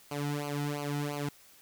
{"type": "tone with flanger", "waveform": "sawtooth", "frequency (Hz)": 145.2, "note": "D3", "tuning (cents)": -19, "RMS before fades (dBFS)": -34, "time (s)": [0.11, 1.29], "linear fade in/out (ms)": 5, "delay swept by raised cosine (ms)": [0.55, 1.85], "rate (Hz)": 2.9, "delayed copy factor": -0.95, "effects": ["white hiss -58 dBFS RMS until 1.61 s"]}